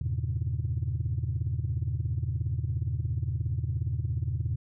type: chord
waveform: sine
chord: E diminished seventh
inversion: none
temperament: equal with one note detuned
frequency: 82.41 / 99.48 / 116.54 / 138.59 Hz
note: E2 / G2 / Bb2 / Db3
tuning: 0 / +26 / 0 / 0 cents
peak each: -31 / -33 / -30 / -34 dBFS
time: 0.01-4.56 s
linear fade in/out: 5 ms
effects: tanh soft clip ceiling -21 dBFS